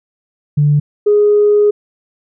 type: tone pair in turn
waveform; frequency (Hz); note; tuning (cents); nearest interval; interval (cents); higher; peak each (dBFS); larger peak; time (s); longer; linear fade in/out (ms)
sine; 146.83 / 415.3; D3 / G#4; 0 / 0; octave + tritone; 1800; second; -7 / -6; second; 0.57-0.8 / 1.06-1.71; second; 10
effects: tanh soft clip ceiling -2 dBFS